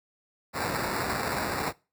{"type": "noise with sample-and-hold", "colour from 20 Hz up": "white", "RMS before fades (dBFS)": -30, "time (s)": [0.53, 1.73], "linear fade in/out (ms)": 50, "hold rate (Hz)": 3150, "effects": ["noise-tail reverb RT60 0.3 s tail -22 dB re dry", "high-pass 60 Hz 12 dB/octave"]}